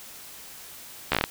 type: slowing click train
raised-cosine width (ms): 0.3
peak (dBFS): -5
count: 7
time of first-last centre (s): 1.12-1.24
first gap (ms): 13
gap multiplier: 1.17
effects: white hiss -44 dBFS RMS until 1.3 s